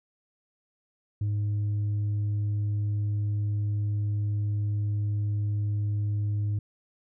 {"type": "tone", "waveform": "sine", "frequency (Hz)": 103.7, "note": "G#2", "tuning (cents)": -2, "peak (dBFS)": -22, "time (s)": [1.21, 6.59], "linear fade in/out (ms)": 5, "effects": ["tanh soft clip ceiling -24 dBFS"]}